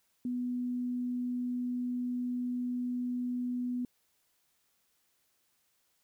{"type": "tone", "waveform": "sine", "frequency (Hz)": 246.9, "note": "B3", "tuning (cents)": 0, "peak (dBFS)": -31, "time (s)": [0.25, 3.85], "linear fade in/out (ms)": 2, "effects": ["white hiss -74 dBFS RMS until 6.03 s"]}